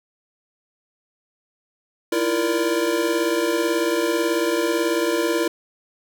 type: tone cluster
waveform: square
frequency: 322.1 / 340.3 / 468.5 / 584 Hz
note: E4 / F4 / A#4 / D5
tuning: -40 / -45 / +9 / -10 cents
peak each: -28 / -23 / -25 / -28 dBFS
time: 2.12-5.48 s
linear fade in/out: 5 ms
effects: none